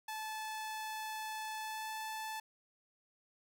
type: tone with pitch glide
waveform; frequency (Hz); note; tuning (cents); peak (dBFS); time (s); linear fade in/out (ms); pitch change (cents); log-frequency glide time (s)
sawtooth; 869 to 874.5; A5 to A5; -22 to -11; -36; 0.08-2.4; 5; +11; 1.6-1.94
effects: 13-bit